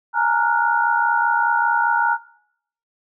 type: tone cluster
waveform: sine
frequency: 840 / 928 / 1396 / 1461 Hz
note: G#5 / A#5 / F6 / F#6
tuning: +19 / -8 / -1 / -22 cents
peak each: -24 / -19 / -23 / -22 dBFS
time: 0.13-2.18 s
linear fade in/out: 50 ms
effects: noise-tail reverb RT60 0.7 s tail -19 dB re dry